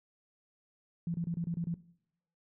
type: tone bursts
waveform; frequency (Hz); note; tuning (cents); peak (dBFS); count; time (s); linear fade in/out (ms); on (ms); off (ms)
sine; 169.7; F3; -49; -31; 7; 1.07-1.742; 2; 72; 28
effects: noise-tail reverb RT60 0.7 s tail -18 dB re dry